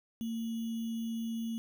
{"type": "tone with sample-and-hold", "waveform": "sine", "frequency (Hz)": 227.5, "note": "A#3", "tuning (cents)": -42, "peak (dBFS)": -33, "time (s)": [0.21, 1.58], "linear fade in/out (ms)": 0, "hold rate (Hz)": 3150, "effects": []}